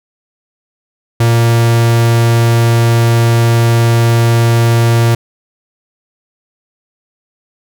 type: tone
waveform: 45% pulse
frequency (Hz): 116.54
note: A#2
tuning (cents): 0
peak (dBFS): -7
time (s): 1.2-5.15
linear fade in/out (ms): 5
effects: none